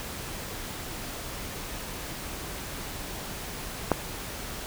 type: click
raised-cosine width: 1 ms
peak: -6 dBFS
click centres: 3.917 s
effects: pink hiss -37 dBFS RMS until 4.66 s

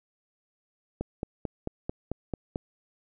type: click train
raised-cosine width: 2 ms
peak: -17 dBFS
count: 8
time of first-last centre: 1.01-2.559 s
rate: 4.52 Hz
effects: none

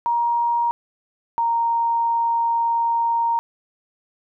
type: tone pair in turn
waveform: sine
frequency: 943 / 929.5 Hz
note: A#5 / A#5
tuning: +20 / -5 cents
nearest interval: unison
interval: 25 cents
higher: first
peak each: -17 dBFS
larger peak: neither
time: 0.06-0.71 / 1.38-3.39 s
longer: second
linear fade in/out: 0 ms
effects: none

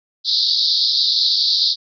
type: band-pass noise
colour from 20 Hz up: pink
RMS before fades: -17 dBFS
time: 0.24-1.76 s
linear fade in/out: 50 ms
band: 3700 to 5000 Hz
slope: 96 dB/octave
effects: none

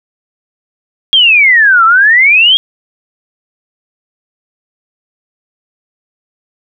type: exponential two-way sweep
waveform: sine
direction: down then up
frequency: 3294 to 1298 to 3294 Hz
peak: -3 dBFS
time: 1.13-2.57 s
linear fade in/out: 0 ms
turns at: 1.85 s
effects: none

